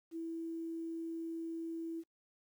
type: tone with quantisation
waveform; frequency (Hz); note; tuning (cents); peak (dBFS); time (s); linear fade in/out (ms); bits
sine; 329.6; E4; 0; -38; 0.11-2.04; 50; 11
effects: noise-tail reverb RT60 0.1 s tail -22 dB re dry